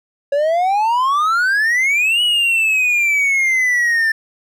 triangle exponential two-way sweep, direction up then down, 554.4 to 2947 to 1771 Hz, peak -11 dBFS, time 0.32-4.12 s, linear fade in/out 5 ms, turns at 2.22 s, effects none

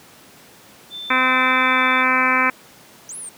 sine tone with pitch glide, 3546 to 3526 Hz, A7 to A7, +13 to +3 cents, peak -29 dBFS, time 0.9-2.05 s, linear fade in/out 50 ms, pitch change -10 cents, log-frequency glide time 1.47-1.65 s
harmonic tone, 257.3 Hz, C4, 29 cents flat, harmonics 1 / 2 / 3 / 4 / 5 / 6 / 7 / 8 / 9 / 10, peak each -25 / -29 / -30 / -21 / -22 / -23 / -24 / -25 / -20 / -30 dBFS, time 1.1-2.5 s, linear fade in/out 5 ms
sine exponential two-way sweep, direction up then down, 5800 to 11030 to 8370 Hz, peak -30 dBFS, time 3.09-3.29 s, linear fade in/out 2 ms, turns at 3.16 s
effects pink hiss -46 dBFS RMS until 3.37 s + high-pass 150 Hz 12 dB/octave

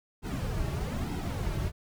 brown noise with flanger, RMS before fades -32 dBFS, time 0.22-1.72 s, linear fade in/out 50 ms, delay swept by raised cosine 1.7 to 4.1 ms, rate 1.1 Hz, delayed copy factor -0.75, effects none

